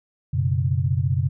sine chord, F# suspended fourth, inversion none, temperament equal, 92.5 / 123.47 / 138.59 Hz, F#2 / B2 / C#3, 0 / 0 / 0 cents, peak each -23 dBFS, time 0.33-1.29 s, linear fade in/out 10 ms, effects none

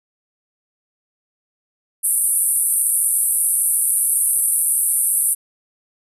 pink band-pass noise, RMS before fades -18 dBFS, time 2.03-5.35 s, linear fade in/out 20 ms, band 8800 to 12000 Hz, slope 96 dB/octave, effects none

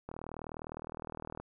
click train, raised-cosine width 1 ms, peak -27 dBFS, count 53, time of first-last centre 0.09-1.4 s, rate 39.7 Hz, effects none

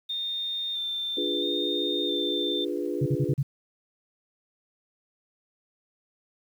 sine tone with vibrato, 3609 Hz, A7, 43 cents sharp, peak -28 dBFS, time 0.09-2.65 s, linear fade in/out 10 ms, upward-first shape square, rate 0.75 Hz, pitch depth 18 cents each way
sine chord, D diminished seventh, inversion none, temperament equal, 293.7 / 349.2 / 415.3 / 493.9 Hz, D4 / F4 / Ab4 / Cb5, 0 / 0 / 0 / 0 cents, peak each -32 / -31 / -33 / -35 dBFS, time 1.17-3.34 s, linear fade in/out 5 ms
sine tone bursts, 138.59 Hz, C#3, in tune, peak -21 dBFS, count 5, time 3.01-3.43 s, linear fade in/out 10 ms, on 52 ms, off 40 ms
effects 9-bit

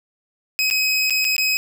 25% pulse tone with dropouts, 2535 Hz, D#7, 32 cents sharp, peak -13 dBFS, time 0.59-1.57 s, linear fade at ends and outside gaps 0 ms, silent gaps 0.701-0.71 / 1.098-1.106 / 1.245-1.25 / 1.365-1.381 s, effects none

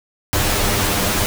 pink noise with comb filter, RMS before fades -18 dBFS, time 0.33-1.26 s, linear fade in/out 0 ms, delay 9.9 ms, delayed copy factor +0.9, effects none

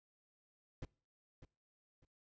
brown noise with echo, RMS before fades -44 dBFS, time 0.82-0.85 s, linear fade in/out 2 ms, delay 600 ms, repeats 2, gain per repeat -12 dB, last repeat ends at 2.05 s, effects noise-tail reverb RT60 0.4 s tail -25 dB re dry + resampled to 16000 Hz

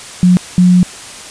sine tone bursts at uneven times, 180.1 Hz, F#3, 46 cents flat, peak -4 dBFS, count 2, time 0.23-0.37 / 0.58-0.83 s, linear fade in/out 0 ms, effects white hiss -30 dBFS RMS until 1.3 s + resampled to 22050 Hz

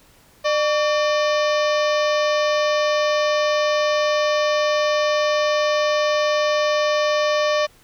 harmonic tone with a mistuned harmonic, 600 Hz, D5, 37 cents sharp, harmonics 1 / 2 / 3 / 4 / 5 / 6 / 7 / 8 / 9 / 10, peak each -18 / -24 / -28 / -30 / -32 / -34 / -35 / -36 / -37 / -38 dBFS, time 0.44-7.67 s, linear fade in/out 20 ms, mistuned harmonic 2, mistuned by -89 cents, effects pink hiss -53 dBFS RMS until 7.83 s

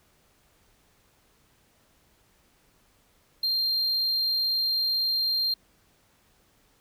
triangle tone, 4186 Hz, C8, in tune, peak -22 dBFS, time 3.43-5.54 s, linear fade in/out 5 ms, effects pink hiss -64 dBFS RMS until 6.8 s

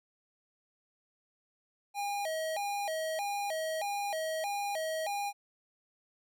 square tone with vibrato, 718 Hz, F5, 48 cents sharp, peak -33 dBFS, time 1.94-5.33 s, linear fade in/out 50 ms, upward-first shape square, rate 1.6 Hz, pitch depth 210 cents each way, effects none

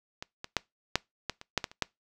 clicks, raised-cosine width 0.2 ms, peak -20 / -20 / -7 / -6 / -13 / -26 / -8 / -14 / -30 / -9 dBFS, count 10, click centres 0.225 / 0.444 / 0.567 / 0.956 / 1.297 / 1.414 / 1.577 / 1.642 / 1.715 / 1.823 s, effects noise-tail reverb RT60 0.2 s tail -24 dB re dry

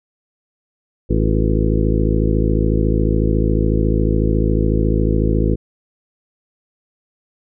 harmonic tone with a mistuned harmonic, 54 Hz, A1, 32 cents flat, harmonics 1 / 2 / 3 / 4 / 5 / 6 / 7 / 8 / 9, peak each -17 / -20 / -22 / -23 / -24 / -25 / -25 / -26 / -27 dBFS, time 1.09-5.56 s, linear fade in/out 20 ms, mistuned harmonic 7, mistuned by -84 cents, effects none

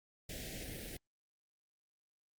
pink band-stop noise, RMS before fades -45 dBFS, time 0.29-0.97 s, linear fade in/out 5 ms, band 700 to 1700 Hz, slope 48 dB/octave, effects Opus 48 kbps

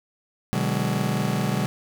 40% pulse chord, G# half-diminished seventh, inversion first, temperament just, 124.59 / 149.51 / 186.89 / 207.7 Hz, B2 / D3 / F#3 / G#3, +16 / +31 / +18 / 0 cents, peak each -27 dBFS, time 0.53-1.66 s, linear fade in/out 0 ms, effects none

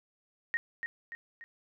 sine tone with echo, 1864.7 Hz, A#6, in tune, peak -27 dBFS, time 0.54-0.57 s, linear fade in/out 0 ms, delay 290 ms, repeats 3, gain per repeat -6 dB, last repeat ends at 1.44 s, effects none

